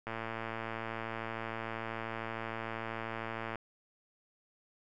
click train, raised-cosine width 0.5 ms, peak -23 dBFS, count 395, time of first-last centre 0.07-3.557 s, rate 113 Hz, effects none

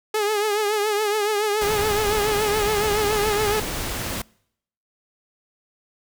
sawtooth tone with vibrato, 420 Hz, G#4, 19 cents sharp, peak -16 dBFS, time 0.14-3.6 s, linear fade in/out 5 ms, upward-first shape triangle, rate 7.1 Hz, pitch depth 77 cents each way
pink noise, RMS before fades -28 dBFS, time 1.61-4.22 s, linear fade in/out 5 ms
effects noise-tail reverb RT60 0.7 s tail -25 dB re dry

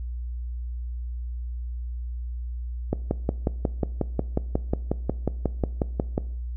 click train, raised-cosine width 2 ms, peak -9 dBFS, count 19, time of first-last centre 2.93-6.179 s, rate 5.54 Hz, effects noise-tail reverb RT60 0.6 s tail -20 dB re dry + added 60 Hz sine -29 dBFS peak until 6.56 s

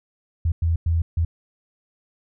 sine tone bursts at uneven times, 83 Hz, E2, 12 cents sharp, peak -17 dBFS, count 4, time 0.45-0.52 / 0.62-0.76 / 0.86-1.02 / 1.17-1.25 s, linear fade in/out 5 ms, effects none

